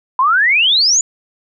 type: exponential sweep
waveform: sine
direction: up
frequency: 990 to 7090 Hz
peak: -9 dBFS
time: 0.19-1.01 s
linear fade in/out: 2 ms
effects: none